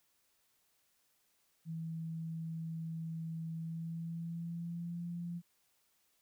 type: tone with pitch glide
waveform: sine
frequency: 162.9 to 172.29 Hz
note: E3 to F3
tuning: -20 to -23 cents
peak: -38 dBFS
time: 1.65-5.42 s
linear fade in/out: 50 ms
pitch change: +97 cents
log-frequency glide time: 3.55-5.05 s
effects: white hiss -75 dBFS RMS until 6.21 s